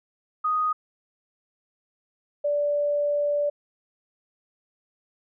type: tone pair in turn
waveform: sine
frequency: 1244.5 / 582.8 Hz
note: D#6 / D5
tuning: 0 / -13 cents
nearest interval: octave + minor second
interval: 1313 cents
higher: first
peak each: -21 dBFS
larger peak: neither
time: 0.44-0.73 / 2.44-3.5 s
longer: second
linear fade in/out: 10 ms
effects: none